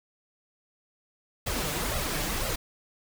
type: noise with flanger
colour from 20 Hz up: pink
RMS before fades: -30 dBFS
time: 1.46-2.56 s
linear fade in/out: 10 ms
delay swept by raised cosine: 1.5 to 6.9 ms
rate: 2 Hz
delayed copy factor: +0.8
effects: none